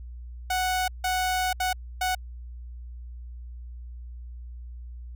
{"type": "tone bursts at uneven times", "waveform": "sawtooth", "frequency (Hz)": 740, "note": "F#5", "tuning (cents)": 0, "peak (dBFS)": -20, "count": 4, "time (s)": [[0.5, 0.88], [1.04, 1.53], [1.6, 1.73], [2.01, 2.15]], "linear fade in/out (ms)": 5, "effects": ["added 60 Hz sine -37 dBFS peak until 5.15 s"]}